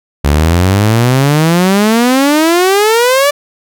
sawtooth exponential sweep, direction up, 69.4 to 587.3 Hz, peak -3 dBFS, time 0.24-3.31 s, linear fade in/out 10 ms, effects none

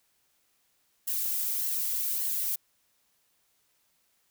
violet noise with flanger, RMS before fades -30 dBFS, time 1.07-2.56 s, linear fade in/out 10 ms, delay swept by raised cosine 0.81 to 2.31 ms, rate 1.7 Hz, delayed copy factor -0.5, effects white hiss -71 dBFS RMS until 4.3 s

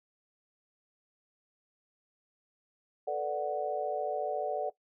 sine chord, B minor seventh, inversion third, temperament equal, 440 / 493.9 / 587.3 / 740 Hz, A4 / B4 / D5 / F#5, 0 / 0 / 0 / 0 cents, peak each -36 / -40 / -34 / -34 dBFS, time 3.07-4.7 s, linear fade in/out 10 ms, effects noise-tail reverb RT60 0.1 s tail -17 dB re dry

